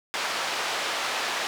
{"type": "band-pass noise", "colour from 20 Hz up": "pink", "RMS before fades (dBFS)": -29, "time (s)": [0.14, 1.47], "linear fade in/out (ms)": 0, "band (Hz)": [690, 5200], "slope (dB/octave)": 12, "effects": []}